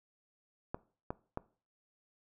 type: clicks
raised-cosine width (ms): 1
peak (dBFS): -22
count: 3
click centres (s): 0.745 / 1.105 / 1.374
effects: noise-tail reverb RT60 0.4 s tail -20 dB re dry